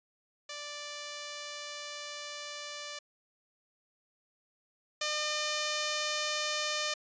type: tone pair in turn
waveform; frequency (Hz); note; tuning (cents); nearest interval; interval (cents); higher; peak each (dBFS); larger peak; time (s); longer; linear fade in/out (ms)
5% pulse; 587.3 / 603.8; D5 / D5; 0 / +48; unison; 48; second; -28 / -19; second; 0.49-2.99 / 5.01-6.94; first; 5
effects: resampled to 16000 Hz